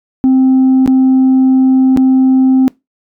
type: tone with dropouts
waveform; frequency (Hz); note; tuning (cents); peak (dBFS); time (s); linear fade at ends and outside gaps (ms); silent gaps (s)
sine; 261.6; C4; 0; -3; 0.24-2.68; 0; 0.861-0.876 / 1.964-1.973
effects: noise-tail reverb RT60 0.2 s tail -25 dB re dry + tanh soft clip ceiling -4 dBFS